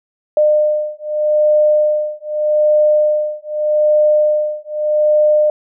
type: beating tone pair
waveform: sine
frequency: 604 / 604.82 Hz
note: D5 / D#5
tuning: +48 / -49 cents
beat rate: 0.82 Hz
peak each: -14 / -14 dBFS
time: 0.37-5.5 s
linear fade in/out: 2 ms
effects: none